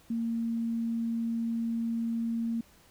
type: tone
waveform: sine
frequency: 230 Hz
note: A#3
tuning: 23 cents flat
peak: -28 dBFS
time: 0.1-2.61 s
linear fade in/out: 5 ms
effects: pink hiss -60 dBFS RMS until 2.9 s